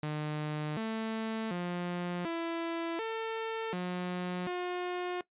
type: tone with pitch steps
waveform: sawtooth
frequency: 151.5 / 222 / 176.4 / 333.5 / 448.1 / 179.9 / 358.3 Hz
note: D#3 / A3 / F3 / E4 / A4 / F#3 / F4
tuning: -46 / +16 / +18 / +20 / +32 / -48 / +44 cents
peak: -29 dBFS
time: 0.03-5.21 s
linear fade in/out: 2 ms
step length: 740 ms
effects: noise-tail reverb RT60 0.1 s tail -19 dB re dry + resampled to 8000 Hz